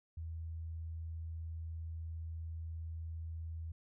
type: tone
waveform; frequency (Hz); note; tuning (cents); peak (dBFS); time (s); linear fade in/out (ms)
sine; 81.5; E2; -19; -40; 0.17-3.72; 5
effects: none